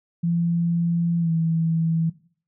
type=tone with pitch glide; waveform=sine; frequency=169.9 to 163.54 Hz; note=F3 to E3; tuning=-47 to -13 cents; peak=-19 dBFS; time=0.23-2.1 s; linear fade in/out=10 ms; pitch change=-66 cents; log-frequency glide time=1.19-1.31 s; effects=noise-tail reverb RT60 0.5 s tail -18 dB re dry